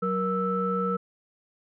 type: tone cluster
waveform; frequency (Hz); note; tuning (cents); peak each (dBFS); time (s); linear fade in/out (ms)
sine; 186.6 / 471.6 / 1317; F#3 / A#4 / E6; +15 / +20 / -2; -28; 0.02-0.97; 10
effects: tanh soft clip ceiling -14 dBFS